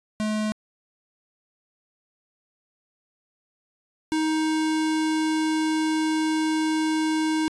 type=tone pair in turn; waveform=square; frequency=214.3 / 314 Hz; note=A3 / D#4; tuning=-45 / +16 cents; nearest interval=perfect fifth; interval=661 cents; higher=second; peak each=-24 / -22 dBFS; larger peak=second; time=0.2-0.52 / 4.12-7.48 s; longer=second; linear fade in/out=0 ms; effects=resampled to 22050 Hz